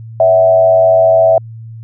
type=tone with frequency modulation; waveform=sine; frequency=656 Hz; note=E5; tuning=9 cents flat; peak=-5 dBFS; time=0.2-1.38 s; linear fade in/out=2 ms; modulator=94.5 Hz; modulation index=0.56; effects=added 113 Hz sine -27 dBFS peak until 1.83 s